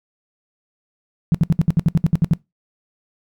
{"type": "tone bursts", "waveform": "sine", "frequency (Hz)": 163.5, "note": "E3", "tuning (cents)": -14, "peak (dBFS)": -10, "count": 12, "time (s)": [1.32, 2.335], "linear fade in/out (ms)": 0, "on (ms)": 25, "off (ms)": 65, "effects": ["noise-tail reverb RT60 0.2 s tail -22 dB re dry"]}